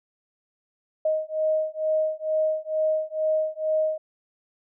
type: beating tone pair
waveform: sine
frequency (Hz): 624 / 626.2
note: D#5 / D#5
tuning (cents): +5 / +11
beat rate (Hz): 2.2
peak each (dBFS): -25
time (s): 1.05-3.98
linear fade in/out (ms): 5
effects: none